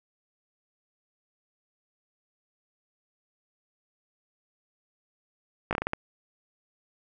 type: slowing click train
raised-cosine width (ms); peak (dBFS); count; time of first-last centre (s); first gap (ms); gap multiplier
0.5; -12; 7; 5.71-5.934; 18; 1.29
effects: none